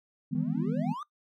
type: chord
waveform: sine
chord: E major seventh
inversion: third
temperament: just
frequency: 154.51 / 164.81 / 206 / 247.2 Hz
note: D#3 / E3 / G#3 / B3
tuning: -12 / 0 / -14 / +2 cents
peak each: -35 / -33 / -33 / -31 dBFS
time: 0.31-0.94 s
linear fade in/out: 20 ms
type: exponential sweep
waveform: triangle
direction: up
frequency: 147.9 to 1244.5 Hz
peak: -34 dBFS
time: 0.35-1.03 s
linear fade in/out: 2 ms
effects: noise-tail reverb RT60 0.1 s tail -19 dB re dry